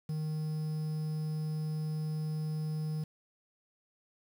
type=tone with quantisation; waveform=triangle; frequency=155 Hz; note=D#3; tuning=6 cents flat; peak=-30 dBFS; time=0.09-3.04 s; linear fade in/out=5 ms; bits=9; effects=none